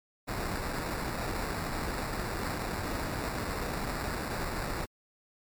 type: noise with sample-and-hold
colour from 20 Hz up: pink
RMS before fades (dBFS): -34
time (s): 0.27-4.86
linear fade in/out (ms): 20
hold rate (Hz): 3150
effects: MP3 96 kbps